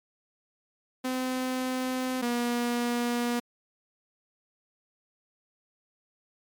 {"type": "tone pair in turn", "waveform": "sawtooth", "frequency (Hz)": [256.5, 240], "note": ["C4", "B3"], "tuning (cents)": [-34, -49], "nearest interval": "minor second", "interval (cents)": 115, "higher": "first", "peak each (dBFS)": [-24, -22], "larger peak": "second", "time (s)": [[1.04, 2.22], [2.22, 3.4]], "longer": "neither", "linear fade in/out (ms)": 10, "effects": ["MP3 96 kbps"]}